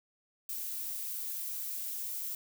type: noise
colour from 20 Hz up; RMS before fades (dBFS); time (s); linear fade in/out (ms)
violet; -38; 0.49-2.35; 2
effects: none